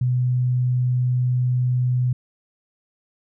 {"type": "tone", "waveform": "sine", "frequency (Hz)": 125.2, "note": "B2", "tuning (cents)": 24, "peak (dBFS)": -17, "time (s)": [0.01, 2.13], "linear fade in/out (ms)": 5, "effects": []}